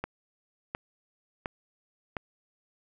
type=click train; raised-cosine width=0.5 ms; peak=-17 dBFS; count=4; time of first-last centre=0.04-2.168 s; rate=1.41 Hz; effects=none